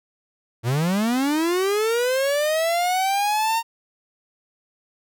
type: linear sweep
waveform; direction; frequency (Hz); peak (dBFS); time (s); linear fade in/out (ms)
45% pulse; up; 110 to 925; -19; 0.63-3.63; 50
effects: none